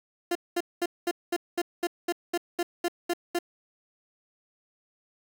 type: tone bursts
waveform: 30% pulse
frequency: 347.7 Hz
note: F4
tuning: 8 cents flat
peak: -22 dBFS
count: 13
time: 0.31-3.389 s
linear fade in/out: 5 ms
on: 43 ms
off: 210 ms
effects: 8-bit